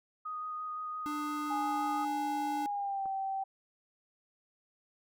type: tone with vibrato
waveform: sine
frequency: 1243 Hz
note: D#6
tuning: 2 cents flat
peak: -36 dBFS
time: 0.25-2.05 s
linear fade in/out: 10 ms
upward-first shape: square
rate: 5.8 Hz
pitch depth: 8 cents each way
type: tone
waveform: square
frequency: 296.7 Hz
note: D4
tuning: 18 cents sharp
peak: -37 dBFS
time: 1.06-2.66 s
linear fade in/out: 0 ms
type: tone with pitch glide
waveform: sine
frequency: 831 to 775.4 Hz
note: G#5 to G5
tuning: +1 to -19 cents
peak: -32 dBFS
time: 1.5-3.44 s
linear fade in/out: 10 ms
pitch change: -120 cents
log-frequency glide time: 2.6-3.06 s
type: clicks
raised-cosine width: 1 ms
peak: -36 / -44 dBFS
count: 2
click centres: 3.057 / 3.063 s
effects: none